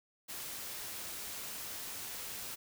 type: noise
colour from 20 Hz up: white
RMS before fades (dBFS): -43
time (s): 0.28-2.56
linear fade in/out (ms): 20
effects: none